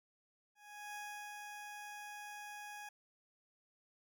20% pulse tone with ADSR envelope, 830.6 Hz, G#5, in tune, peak -39 dBFS, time 0.55-2.89 s, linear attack 400 ms, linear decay 380 ms, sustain -3 dB, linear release 4 ms, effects none

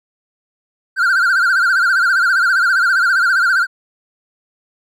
triangle tone with vibrato, 1471 Hz, F#6, 11 cents flat, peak -9 dBFS, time 0.96-3.67 s, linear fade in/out 50 ms, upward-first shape sine, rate 15 Hz, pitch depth 120 cents each way, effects none

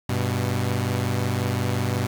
sawtooth tone pair together, 98.2 / 123.76 Hz, G2 / B2, +4 / +4 cents, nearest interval major third, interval 400 cents, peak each -21 dBFS, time 0.09-2.07 s, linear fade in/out 5 ms, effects 7-bit

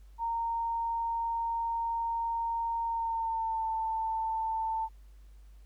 sine tone with pitch glide, 923 to 891 Hz, A#5 to A5, -17 to +22 cents, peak -29 dBFS, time 0.18-4.89 s, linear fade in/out 50 ms, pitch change -61 cents, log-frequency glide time 2.84-3.68 s, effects added 50 Hz sine -50 dBFS peak until 5.65 s + pink hiss -70 dBFS RMS until 5.65 s

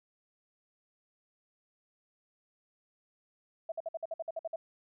sine tone bursts, 655 Hz, E5, 11 cents flat, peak -33 dBFS, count 11, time 3.69-4.56 s, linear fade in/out 5 ms, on 30 ms, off 54 ms, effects none

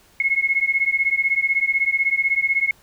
sine beating tone pair, 2167 / 2183 Hz, C#7 / C#7, -40 / -27 cents, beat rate 16 Hz, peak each -20 dBFS, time 0.2-2.71 s, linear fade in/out 2 ms, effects pink hiss -54 dBFS RMS until 2.82 s

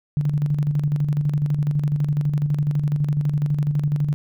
sine tone with tremolo, 146.83 Hz, D3, in tune, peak -16 dBFS, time 0.17-4.14 s, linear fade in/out 0 ms, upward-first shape square, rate 12 Hz, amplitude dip 50%, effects none

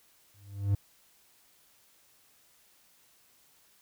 triangle tone with exponential growth, 100.1 Hz, G2, 37 cents sharp, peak -19 dBFS, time 0.34-0.75 s, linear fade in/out 5 ms, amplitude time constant 88 ms, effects white hiss -64 dBFS RMS until 3.81 s

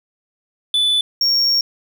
triangle tone pair in turn, 3484 / 5531 Hz, A7 / F8, -18 / -18 cents, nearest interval minor sixth, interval 800 cents, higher second, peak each -12 dBFS, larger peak neither, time 0.74-1.01 / 1.21-1.61 s, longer second, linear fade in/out 2 ms, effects none

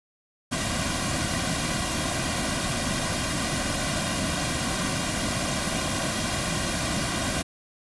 pink noise with comb filter, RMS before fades -27 dBFS, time 0.51-7.43 s, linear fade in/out 20 ms, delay 2.3 ms, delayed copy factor -0.7, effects resampled to 24000 Hz

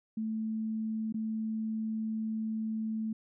sine tone with dropouts, 219.9 Hz, A3, 1 cent flat, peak -31 dBFS, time 0.17-3.13 s, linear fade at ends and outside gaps 5 ms, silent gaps 1.125-1.142 s, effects none

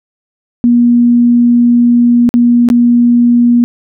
sine tone with dropouts, 239.6 Hz, A#3, 48 cents sharp, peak -4 dBFS, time 0.64-3.64 s, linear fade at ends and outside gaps 0 ms, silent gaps 2.291-2.34 / 2.688-2.701 s, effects none

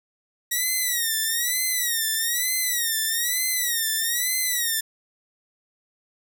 5% pulse tone with vibrato, 1904 Hz, A#6, 36 cents sharp, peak -12 dBFS, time 0.51-4.81 s, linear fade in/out 10 ms, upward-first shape sine, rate 1.1 Hz, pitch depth 130 cents each way, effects none

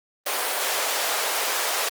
pink high-pass noise, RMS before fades -25 dBFS, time 0.26-1.89 s, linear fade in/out 5 ms, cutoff 500 Hz, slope 24 dB/octave, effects Opus 32 kbps

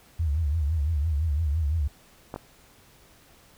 sine tone with vibrato, 76.8 Hz, D#2, 22 cents flat, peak -22 dBFS, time 0.19-1.88 s, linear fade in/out 10 ms, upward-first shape triangle, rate 5.9 Hz, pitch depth 190 cents each way
clicks, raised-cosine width 1 ms, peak -19 / -20 dBFS, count 2, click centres 2.341 / 2.361 s
effects pink hiss -56 dBFS RMS until 3.57 s

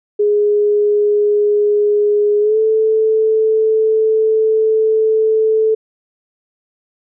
sine tone with pitch glide, 415.3 to 438.5 Hz, G#4 to A4, 0 to -6 cents, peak -10 dBFS, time 0.19-5.75 s, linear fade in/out 10 ms, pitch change +94 cents, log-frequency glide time 2.4-2.58 s, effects none

